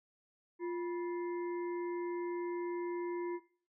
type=harmonic tone with a mistuned harmonic; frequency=349.2 Hz; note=F4; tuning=in tune; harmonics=1 / 3 / 5 / 6; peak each=-35 / -47 / -57 / -54 dBFS; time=0.59-3.4 s; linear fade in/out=50 ms; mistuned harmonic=3; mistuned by=-120 cents; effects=noise-tail reverb RT60 0.5 s tail -17 dB re dry